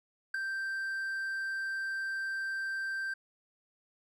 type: tone with ADSR envelope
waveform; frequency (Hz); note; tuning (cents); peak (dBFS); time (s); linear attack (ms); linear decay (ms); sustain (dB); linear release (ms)
triangle; 1568; G6; 0; -24; 0.34-3.14; 6; 3; -7; 7
effects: none

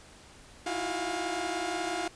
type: tone cluster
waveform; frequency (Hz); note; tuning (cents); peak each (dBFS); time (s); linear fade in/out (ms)
sawtooth; 318.7 / 335.2 / 366.4 / 707 / 817; D#4 / E4 / F#4 / F5 / G#5; +42 / +29 / -17 / +21 / -29; -37 / -33 / -34 / -30 / -38; 0.66-2.08; 5
effects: pink hiss -53 dBFS RMS until 2.15 s + resampled to 22050 Hz

